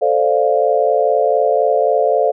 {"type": "chord", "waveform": "sine", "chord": "D minor seventh", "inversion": "second", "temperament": "equal", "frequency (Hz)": [440, 523.3, 587.3, 698.5], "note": ["A4", "C5", "D5", "F5"], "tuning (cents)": [0, 0, 0, 0], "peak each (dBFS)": -17, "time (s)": [0.01, 2.32], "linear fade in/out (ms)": 20, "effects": []}